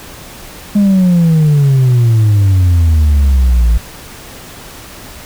sine exponential sweep, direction down, 207.7 to 55 Hz, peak -3 dBFS, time 0.75-3.78 s, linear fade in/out 10 ms, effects tanh soft clip ceiling -5 dBFS + pink hiss -32 dBFS RMS until 5.25 s

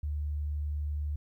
sine tone, 74 Hz, D2, 14 cents sharp, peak -30 dBFS, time 0.03-1.16 s, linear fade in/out 5 ms, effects 12-bit

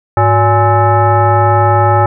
sine tone with frequency modulation, 364.9 Hz, F#4, 24 cents flat, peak -6 dBFS, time 0.17-2.06 s, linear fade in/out 2 ms, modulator 469 Hz, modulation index 1.9, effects none

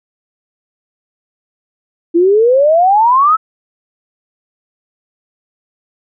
sine exponential sweep, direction up, 329.6 to 1326 Hz, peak -6 dBFS, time 2.14-3.37 s, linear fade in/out 20 ms, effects none

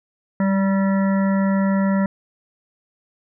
harmonic tone with a mistuned harmonic, 193.8 Hz, G3, 20 cents flat, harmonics 1 / 3 / 5 / 7 / 9 / 10, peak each -16 / -26 / -30 / -33 / -35 / -36 dBFS, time 0.4-2.06 s, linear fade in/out 2 ms, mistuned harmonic 1, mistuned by +16 cents, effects none

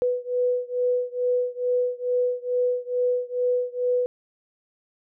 sine beating tone pair, 493.9 / 496.2 Hz, B4 / B4, 0 / +8 cents, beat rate 2.3 Hz, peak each -24 / -25 dBFS, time 0.02-4.06 s, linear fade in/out 0 ms, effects none

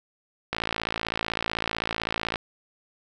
click train, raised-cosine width 0.3 ms, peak -10 dBFS, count 103, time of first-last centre 0.53-2.358 s, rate 55.8 Hz, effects none

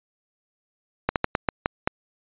slowing click train, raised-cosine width 0.5 ms, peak -5 dBFS, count 7, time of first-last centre 1.09-1.875 s, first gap 68 ms, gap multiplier 1.26, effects resampled to 8000 Hz

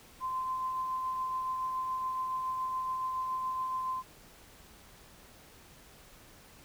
sine tone with tremolo, 1035 Hz, C6, 19 cents flat, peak -30 dBFS, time 0.2-4.03 s, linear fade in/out 50 ms, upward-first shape triangle, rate 7.1 Hz, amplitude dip 30%, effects pink hiss -56 dBFS RMS until 6.64 s

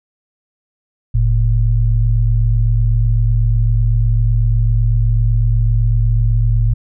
sine tone pair together, 44.93 / 112.9 Hz, F1 / A2, +50 / +45 cents, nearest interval octave + major third, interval 1595 cents, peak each -13 / -13 dBFS, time 1.14-6.74 s, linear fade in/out 10 ms, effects none

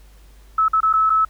sine tone with dropouts, 1300 Hz, E6, 24 cents flat, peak -13 dBFS, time 0.58-1.25 s, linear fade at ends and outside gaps 5 ms, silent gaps 0.683-0.732 / 0.805-0.83 / 0.929-0.936 / 1.097-1.101 s, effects added 50 Hz sine -44 dBFS peak until 1.29 s + pink hiss -55 dBFS RMS until 1.29 s

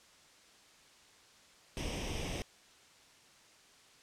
pink noise with comb filter, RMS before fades -38 dBFS, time 1.77-2.42 s, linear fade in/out 0 ms, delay 0.35 ms, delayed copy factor +0.7, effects white hiss -61 dBFS RMS until 4.02 s + low-pass 7000 Hz 12 dB/octave

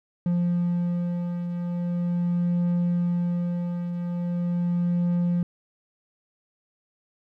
triangle beating tone pair, 174.61 / 175.02 Hz, F3 / F3, 0 / +4 cents, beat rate 0.41 Hz, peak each -21 / -30 dBFS, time 0.26-5.43 s, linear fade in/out 2 ms, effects none

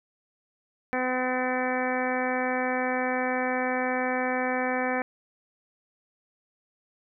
harmonic tone, 254.2 Hz, C4, 50 cents flat, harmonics 1 / 2 / 3 / 4 / 5 / 6 / 7 / 8 / 9, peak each -31 / -30 / -31 / -37 / -38 / -37 / -33 / -40 / -36 dBFS, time 0.93-5.02 s, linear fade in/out 0 ms, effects none

